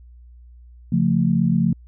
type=chord; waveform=sine; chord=Db augmented; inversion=none; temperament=equal with one note detuned; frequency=138.59 / 174.61 / 222.8 Hz; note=Db3 / F3 / A3; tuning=0 / 0 / +22 cents; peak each=-22 / -18 / -20 dBFS; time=0.92-1.73 s; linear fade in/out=5 ms; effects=added 60 Hz sine -42 dBFS peak until 1.87 s